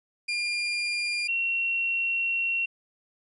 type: tone pair in turn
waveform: 30% pulse / sine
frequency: 2405 / 2731 Hz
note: D7 / F7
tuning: +41 / -39 cents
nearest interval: major second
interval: 220 cents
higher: second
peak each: -24 / -24 dBFS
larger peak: neither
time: 0.28-1.28 / 1.28-2.66 s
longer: second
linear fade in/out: 10 ms
effects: resampled to 24000 Hz + 11-bit